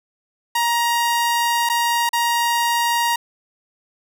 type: tone with dropouts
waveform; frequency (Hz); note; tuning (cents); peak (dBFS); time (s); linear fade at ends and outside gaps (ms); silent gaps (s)
sawtooth; 942; A#5; +18; -13; 0.55-3.16; 5; 1.691-1.697 / 2.092-2.131
effects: none